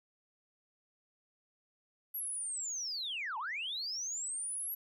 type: linear two-way sweep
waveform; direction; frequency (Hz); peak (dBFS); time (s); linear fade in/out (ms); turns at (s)
sine; down then up; 11760 to 830.6 to 11760; -35; 2.14-4.75; 10; 3.38
effects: tanh soft clip ceiling -31 dBFS